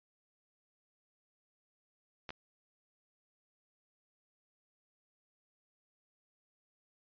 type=clicks; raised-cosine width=0.3 ms; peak=-26 dBFS; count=2; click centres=2.292 / 2.305 s; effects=resampled to 11025 Hz